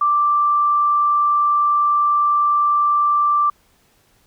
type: tone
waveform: sine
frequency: 1175 Hz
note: D6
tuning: 1 cent sharp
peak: -13 dBFS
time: 0.01-3.5 s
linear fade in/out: 5 ms
effects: pink hiss -58 dBFS RMS until 4.26 s